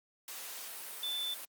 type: tone in noise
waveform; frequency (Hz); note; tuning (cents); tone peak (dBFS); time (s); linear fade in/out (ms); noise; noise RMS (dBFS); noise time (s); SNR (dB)
sine; 3520; A7; 0; -34; 1.03-1.34; 2; white; -44; 0.28-1.45; +7
effects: high-pass 400 Hz 12 dB/octave + Opus 48 kbps